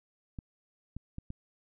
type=clicks; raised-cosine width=5 ms; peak=-27 dBFS; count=4; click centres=0.388 / 0.966 / 1.184 / 1.304 s; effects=none

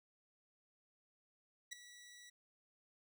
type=tone with ADSR envelope; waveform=15% pulse; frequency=1944 Hz; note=B6; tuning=28 cents flat; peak=-35 dBFS; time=1.71-2.3 s; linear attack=17 ms; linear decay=7 ms; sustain=-15 dB; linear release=8 ms; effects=none

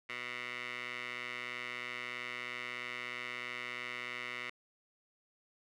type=tone with band-pass filter; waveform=15% pulse; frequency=123.1 Hz; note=B2; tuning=5 cents flat; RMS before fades=-42 dBFS; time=0.09-4.5 s; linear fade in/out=5 ms; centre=2200 Hz; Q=3.3; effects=none

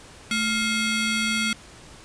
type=ring-modulated tone; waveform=20% pulse; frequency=1174.7 Hz; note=D6; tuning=in tune; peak=-14 dBFS; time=0.31-1.53 s; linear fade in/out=2 ms; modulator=955 Hz; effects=pink hiss -46 dBFS RMS until 2.04 s + resampled to 22050 Hz

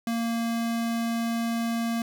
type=tone; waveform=square; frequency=231.1 Hz; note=A#3; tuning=15 cents flat; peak=-26 dBFS; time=0.07-2.02 s; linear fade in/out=2 ms; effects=none

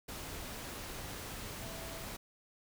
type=tone in noise; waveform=sine; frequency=661 Hz; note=E5; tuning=5 cents sharp; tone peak=-50 dBFS; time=1.6-2.05 s; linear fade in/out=10 ms; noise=pink; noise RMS=-44 dBFS; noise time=0.08-2.17 s; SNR=-9 dB; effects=none

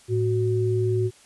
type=tone pair together; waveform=sine; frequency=110 / 370 Hz; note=A2 / F#4; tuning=0 / 0 cents; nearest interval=octave + major sixth; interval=2100 cents; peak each=-22 / -23 dBFS; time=0.08-1.11 s; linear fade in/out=50 ms; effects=white hiss -53 dBFS RMS until 1.25 s + resampled to 24000 Hz

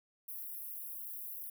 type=high-pass noise; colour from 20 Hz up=white; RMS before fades=-44 dBFS; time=0.28-1.5 s; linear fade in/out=5 ms; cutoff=11000 Hz; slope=48 dB/octave; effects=none

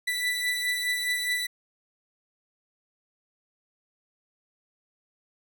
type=beating tone pair; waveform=30% pulse; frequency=1975.5 / 1980.3 Hz; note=B6 / B6; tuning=0 / +4 cents; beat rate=4.8 Hz; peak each=-24 / -30 dBFS; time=0.07-1.47 s; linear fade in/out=10 ms; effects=none

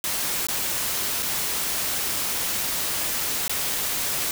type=noise with dropouts; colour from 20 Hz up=white; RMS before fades=-26 dBFS; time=0.04-4.31 s; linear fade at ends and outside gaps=1 ms; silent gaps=0.469-0.485 / 1.224-1.228 / 3.48-3.495 s; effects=none

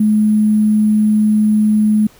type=tone with sample-and-hold; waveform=sine; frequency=212.9 Hz; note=G#3; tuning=43 cents sharp; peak=-9 dBFS; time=0-2.07 s; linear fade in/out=5 ms; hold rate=11025 Hz; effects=pink hiss -47 dBFS RMS until 2.19 s

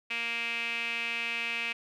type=tone with band-pass filter; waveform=sawtooth; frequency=233.1 Hz; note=A#3; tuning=in tune; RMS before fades=-33 dBFS; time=0.1-1.73 s; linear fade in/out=10 ms; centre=2500 Hz; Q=7.2; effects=none

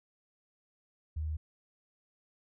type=tone; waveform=sine; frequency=77.5 Hz; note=D#2; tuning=6 cents flat; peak=-32 dBFS; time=1.16-1.37 s; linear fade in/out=10 ms; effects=none

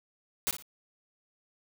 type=noise with echo; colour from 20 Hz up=white; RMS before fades=-29 dBFS; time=0.47-0.51 s; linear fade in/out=0 ms; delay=57 ms; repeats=2; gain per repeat=-11 dB; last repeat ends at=0.624 s; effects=none

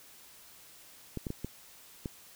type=clicks; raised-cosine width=3 ms; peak=-22 dBFS; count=5; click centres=1.173 / 1.268 / 1.304 / 1.446 / 2.058 s; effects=white hiss -55 dBFS RMS until 2.35 s

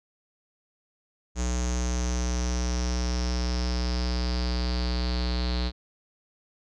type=tone with low-pass filter sweep; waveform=square; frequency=61.3 Hz; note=B1; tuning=12 cents flat; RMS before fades=-27 dBFS; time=1.35-5.72 s; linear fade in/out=50 ms; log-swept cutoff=6700 to 4200 Hz; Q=8; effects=none

